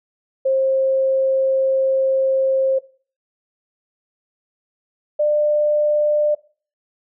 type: tone pair in turn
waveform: sine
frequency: 532 / 597.1 Hz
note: C5 / D5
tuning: +29 / +29 cents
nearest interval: major second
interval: 200 cents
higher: second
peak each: -14 dBFS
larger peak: neither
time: 0.45-2.79 / 5.19-6.35 s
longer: first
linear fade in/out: 10 ms
effects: noise-tail reverb RT60 0.4 s tail -19 dB re dry